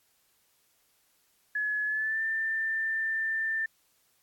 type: tone with pitch glide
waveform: sine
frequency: 1700 to 1784.5 Hz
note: G#6 to A6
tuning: +40 to +24 cents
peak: -27 dBFS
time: 1.55-3.66 s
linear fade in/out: 5 ms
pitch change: +84 cents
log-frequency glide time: 1.85-2.22 s
effects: white hiss -69 dBFS RMS until 4.22 s + AAC 64 kbps